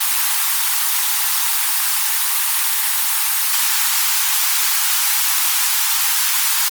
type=high-pass noise; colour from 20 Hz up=white; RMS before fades=-17 dBFS; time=0-6.69 s; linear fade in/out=10 ms; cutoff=790 Hz; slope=96 dB/octave; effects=Opus 24 kbps